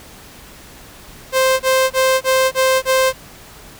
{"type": "tone bursts", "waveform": "sawtooth", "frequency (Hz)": 523.3, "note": "C5", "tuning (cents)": 0, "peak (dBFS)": -8, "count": 6, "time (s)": [1.32, 3.13], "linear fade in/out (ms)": 50, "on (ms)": 280, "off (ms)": 26, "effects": ["pink hiss -40 dBFS RMS until 3.79 s"]}